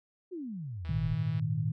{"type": "exponential sweep", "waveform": "sine", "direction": "down", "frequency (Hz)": [385.1, 35], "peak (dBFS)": -36, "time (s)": [0.31, 1.15], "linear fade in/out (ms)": 20}
{"type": "click train", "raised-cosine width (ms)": 0.3, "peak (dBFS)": -35, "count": 90, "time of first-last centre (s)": [0.85, 1.396], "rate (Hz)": 163}
{"type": "chord", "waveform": "sine", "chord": "Ab suspended second", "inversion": "none", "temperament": "equal", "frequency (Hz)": [103.83, 116.54, 155.56], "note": ["Ab2", "Bb2", "Eb3"], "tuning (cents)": [0, 0, 0], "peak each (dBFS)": [-35, -32, -31], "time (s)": [0.89, 1.72], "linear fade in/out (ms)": 5}
{"effects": []}